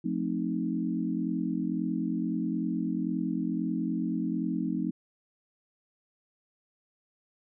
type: chord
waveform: sine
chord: F dominant seventh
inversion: none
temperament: equal with one note detuned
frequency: 177.77 / 220 / 261.6 / 311.1 Hz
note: F3 / A3 / C4 / Eb4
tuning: +31 / 0 / 0 / 0 cents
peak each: -33 dBFS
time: 0.04-4.91 s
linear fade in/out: 10 ms
effects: none